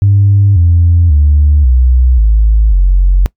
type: tone with pitch steps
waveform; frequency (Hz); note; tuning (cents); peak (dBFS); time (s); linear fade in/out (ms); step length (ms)
sine; 100 / 85.56 / 73.2 / 62.63 / 53.59 / 45.85; G2 / F2 / D2 / B1 / A1 / F#1; +35 / -35 / -5 / +25 / -45 / -15; -3; 0.02-3.26; 0; 540
effects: noise-tail reverb RT60 0.1 s tail -23 dB re dry + tanh soft clip ceiling 0 dBFS